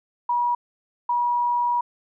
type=tone bursts at uneven times; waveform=sine; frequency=964 Hz; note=B5; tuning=42 cents flat; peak=-19 dBFS; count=2; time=0.29-0.55 / 1.09-1.81 s; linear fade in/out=5 ms; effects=none